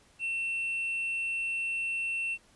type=tone; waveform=triangle; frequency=2700 Hz; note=E7; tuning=41 cents sharp; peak=-28 dBFS; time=0.19-2.38 s; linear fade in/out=50 ms; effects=pink hiss -62 dBFS RMS until 2.55 s + resampled to 24000 Hz